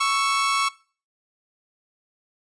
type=tone pair together; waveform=sawtooth; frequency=1108.7 / 1321.6 Hz; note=C#6 / E6; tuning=0 / +4 cents; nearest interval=minor third; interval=304 cents; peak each=-17 / -22 dBFS; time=0-0.69 s; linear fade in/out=10 ms; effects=noise-tail reverb RT60 0.4 s tail -21 dB re dry + resampled to 22050 Hz